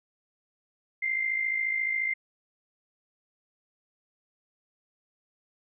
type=tone with amplitude modulation; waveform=sine; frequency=2093 Hz; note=C7; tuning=in tune; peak=-23 dBFS; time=1.02-2.14 s; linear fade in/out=10 ms; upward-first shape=sine; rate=54.3 Hz; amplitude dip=60%; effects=none